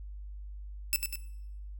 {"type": "tone with echo", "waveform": "5% pulse", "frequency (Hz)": 2637, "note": "E7", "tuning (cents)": 0, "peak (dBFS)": -15, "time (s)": [0.93, 0.96], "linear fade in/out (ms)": 0, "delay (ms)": 98, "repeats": 2, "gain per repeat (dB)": -5, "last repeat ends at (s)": 1.156, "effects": ["noise-tail reverb RT60 0.8 s tail -18 dB re dry", "added 50 Hz sine -40 dBFS peak until 1.79 s"]}